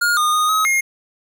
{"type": "tone with pitch steps", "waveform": "square", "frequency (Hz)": [1425, 1223, 1236, 1272, 2137], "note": ["F6", "D#6", "D#6", "D#6", "C7"], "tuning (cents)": [34, -30, -12, 38, 36], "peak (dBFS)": -15, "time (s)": [0.01, 0.81], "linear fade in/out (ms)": 10, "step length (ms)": 160, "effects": []}